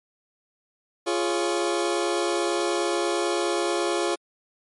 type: chord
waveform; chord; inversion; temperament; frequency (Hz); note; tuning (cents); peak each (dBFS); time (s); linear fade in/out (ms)
sawtooth; Db major; first; just; 346.5 / 415.8 / 554.4; F4 / Ab4 / Db5; -14 / +2 / 0; -21 / -24 / -25; 1.06-4.16; 20
effects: MP3 48 kbps